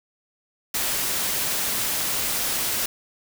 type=noise; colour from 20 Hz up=white; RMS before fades=-25 dBFS; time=0.74-2.86 s; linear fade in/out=5 ms; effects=none